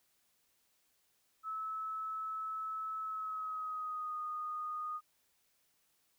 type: tone with pitch glide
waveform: sine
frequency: 1300 to 1234.1 Hz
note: E6 to D#6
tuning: -24 to -15 cents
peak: -37 dBFS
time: 1.43-5.01 s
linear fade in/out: 50 ms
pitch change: -91 cents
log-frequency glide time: 3-4.21 s
effects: white hiss -75 dBFS RMS until 6.18 s